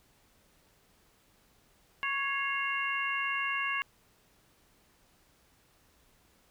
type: harmonic tone with a mistuned harmonic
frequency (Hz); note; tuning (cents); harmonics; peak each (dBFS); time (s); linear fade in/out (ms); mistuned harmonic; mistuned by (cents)
554.4; C#5; 0; 2 / 3 / 4 / 5; -35 / -35 / -35 / -35; 2.03-3.82; 0; 4; -49
effects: pink hiss -66 dBFS RMS until 6.5 s